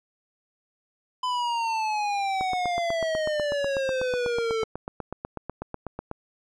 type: exponential sweep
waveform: square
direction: down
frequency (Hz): 1012 to 440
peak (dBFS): -25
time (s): 1.23-4.64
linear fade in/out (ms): 5
type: click train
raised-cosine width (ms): 1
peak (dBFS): -18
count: 31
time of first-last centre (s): 2.41-6.114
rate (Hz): 8.1
effects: low-pass 5000 Hz 12 dB/octave